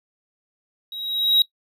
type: tone with level ramp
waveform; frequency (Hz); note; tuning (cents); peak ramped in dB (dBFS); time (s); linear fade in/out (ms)
triangle; 3829; A#7; +46; -30 to -10; 0.92-1.42; 2
effects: noise-tail reverb RT60 0.1 s tail -19 dB re dry